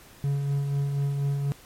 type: tone with tremolo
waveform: triangle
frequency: 140.8 Hz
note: C#3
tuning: 27 cents sharp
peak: -20 dBFS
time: 0.24-1.52 s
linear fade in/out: 0 ms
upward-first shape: sine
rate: 4.1 Hz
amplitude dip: 35%
effects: pink hiss -51 dBFS RMS until 1.65 s + MP3 64 kbps